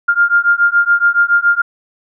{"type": "beating tone pair", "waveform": "sine", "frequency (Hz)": [1400, 1407.1], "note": ["F6", "F6"], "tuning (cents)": [4, 13], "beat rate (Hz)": 7.1, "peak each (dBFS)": -12, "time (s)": [0.08, 1.62], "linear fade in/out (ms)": 10, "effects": []}